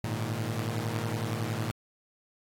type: chord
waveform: sawtooth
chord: Ab suspended second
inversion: none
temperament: equal with one note detuned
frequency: 105.7 / 116.54 / 155.56 Hz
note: Ab2 / Bb2 / Eb3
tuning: +31 / 0 / 0 cents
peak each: -30 / -29 / -34 dBFS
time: 0.04-1.71 s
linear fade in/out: 0 ms
effects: AAC 48 kbps